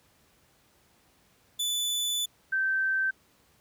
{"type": "tone pair in turn", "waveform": ["sawtooth", "sine"], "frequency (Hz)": [3485, 1552.4], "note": ["A7", "G6"], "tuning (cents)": [-17, -17], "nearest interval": "octave + major second", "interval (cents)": 1400, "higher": "first", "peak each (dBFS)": -24, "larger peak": "neither", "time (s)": [[1.59, 2.26], [2.52, 3.11]], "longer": "first", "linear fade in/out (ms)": 10, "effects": ["pink hiss -64 dBFS RMS until 3.6 s", "high-pass 60 Hz 12 dB/octave"]}